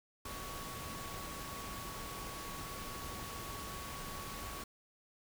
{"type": "tone in noise", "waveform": "sine", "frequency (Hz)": 1120, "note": "C#6", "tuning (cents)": 18, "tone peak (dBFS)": -48, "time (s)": [0.25, 4.64], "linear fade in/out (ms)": 5, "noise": "pink", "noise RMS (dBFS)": -45, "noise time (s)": [0.25, 4.64], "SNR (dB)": -6, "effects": []}